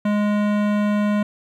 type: tone with hard clipping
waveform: sine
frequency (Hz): 207.7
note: G#3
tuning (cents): 0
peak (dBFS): -19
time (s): 0.05-1.23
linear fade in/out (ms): 5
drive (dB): 18
effects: none